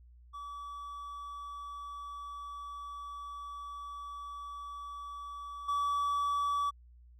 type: tone with level steps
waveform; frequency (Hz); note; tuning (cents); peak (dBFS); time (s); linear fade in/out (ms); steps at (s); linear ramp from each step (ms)
triangle; 1147; D6; -41; -39 / -27; 0.33-6.71; 20; 5.68; 10
effects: added 60 Hz sine -54 dBFS peak until 7.19 s